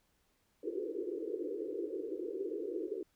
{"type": "band-pass noise", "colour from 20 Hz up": "pink", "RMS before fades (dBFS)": -39, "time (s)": [0.63, 3.03], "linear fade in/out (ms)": 5, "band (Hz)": [310, 490], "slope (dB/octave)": 96, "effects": ["pink hiss -75 dBFS RMS until 3.15 s"]}